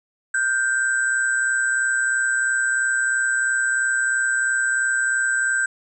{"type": "tone cluster", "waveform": "sine", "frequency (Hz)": [1445, 1568, 7960], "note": ["F#6", "G6", "B8"], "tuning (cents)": [-41, 0, 13], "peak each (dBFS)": [-27, -19, -28], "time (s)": [0.34, 5.66], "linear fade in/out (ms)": 5, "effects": []}